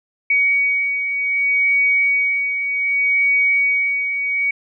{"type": "beating tone pair", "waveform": "sine", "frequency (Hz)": [2251, 2251.65], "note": ["C#7", "C#7"], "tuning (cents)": [26, 26], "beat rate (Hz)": 0.65, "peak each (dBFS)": [-24, -15], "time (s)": [0.3, 4.51], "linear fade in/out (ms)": 5, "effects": []}